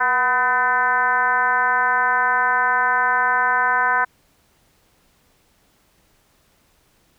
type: tone with frequency modulation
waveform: sine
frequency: 1262 Hz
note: D#6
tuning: 24 cents sharp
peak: -15 dBFS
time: 0-4.05 s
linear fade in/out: 10 ms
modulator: 259 Hz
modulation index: 1.9
effects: pink hiss -60 dBFS RMS until 7.18 s